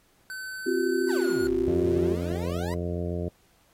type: tone with pitch glide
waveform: square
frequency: 1524 to 1441.8 Hz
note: G6 to F#6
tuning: -49 to -45 cents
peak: -35 dBFS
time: 0.3-1.47 s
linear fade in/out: 0 ms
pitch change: -96 cents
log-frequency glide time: 1.18-1.27 s
type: chord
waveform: sine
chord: C suspended fourth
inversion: none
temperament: equal with one note detuned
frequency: 261.6 / 349.2 / 382.8 Hz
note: C4 / F4 / G4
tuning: 0 / 0 / -41 cents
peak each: -30 / -26 / -26 dBFS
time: 0.66-2.15 s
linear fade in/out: 10 ms
type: exponential two-way sweep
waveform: 30% pulse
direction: down then up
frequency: 1008 to 45.79 to 1008 Hz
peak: -34 dBFS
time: 1.09-2.74 s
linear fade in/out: 0 ms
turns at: 1.52 s
type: harmonic tone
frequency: 87 Hz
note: F2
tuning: 6 cents flat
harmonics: 1 / 2 / 3 / 4 / 5 / 6 / 7 / 8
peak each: -31 / -33 / -39 / -36 / -36 / -42 / -38 / -49 dBFS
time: 1.67-3.29 s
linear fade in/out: 5 ms
effects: pink hiss -64 dBFS RMS until 3.73 s + AAC 48 kbps